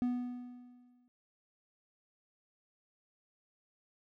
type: tone with exponential decay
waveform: triangle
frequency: 246.3 Hz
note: B3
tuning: 5 cents flat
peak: -26 dBFS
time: 0.02-1.08 s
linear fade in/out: 0 ms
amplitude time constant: 230 ms
effects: none